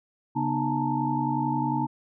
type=tone cluster; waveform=sine; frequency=138.5 / 243 / 305.8 / 864 / 915 Hz; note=C#3 / B3 / D#4 / A5 / A#5; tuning=-1 / -28 / -30 / -32 / -32 cents; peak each=-30 dBFS; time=0.35-1.87 s; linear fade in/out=20 ms; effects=none